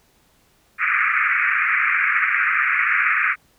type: band-pass noise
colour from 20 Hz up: white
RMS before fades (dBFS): -19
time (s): 0.78-3.36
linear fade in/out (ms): 50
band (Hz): 1200 to 2400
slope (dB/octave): 96
effects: pink hiss -59 dBFS RMS until 3.58 s